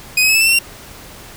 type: tone with pitch steps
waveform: sawtooth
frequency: 2500 / 2541 / 2582 / 2624 / 2667 / 2711 / 2755 Hz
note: D#7 / D#7 / E7 / E7 / E7 / E7 / F7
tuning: +8 / +36 / -37 / -9 / +20 / +48 / -24 cents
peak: -7 dBFS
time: 0.17-0.59 s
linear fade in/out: 5 ms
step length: 60 ms
effects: pink hiss -37 dBFS RMS until 1.36 s